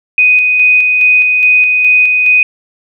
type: tone with tremolo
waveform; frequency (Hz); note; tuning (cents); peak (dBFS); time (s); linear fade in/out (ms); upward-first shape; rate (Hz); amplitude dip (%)
sine; 2495; D#7; +4; -4; 0.18-2.43; 2; square; 2.4; 30
effects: none